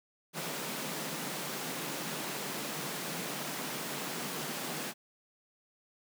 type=high-pass noise; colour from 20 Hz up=pink; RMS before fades=-38 dBFS; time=0.33-4.94 s; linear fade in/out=50 ms; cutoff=140 Hz; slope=96 dB/octave; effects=none